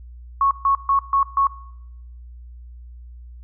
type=tone bursts; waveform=sine; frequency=1103 Hz; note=C#6; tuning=9 cents flat; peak=-14 dBFS; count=5; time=0.41-1.47 s; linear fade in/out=2 ms; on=100 ms; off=140 ms; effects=noise-tail reverb RT60 0.8 s tail -19 dB re dry + added 60 Hz sine -37 dBFS peak until 3.43 s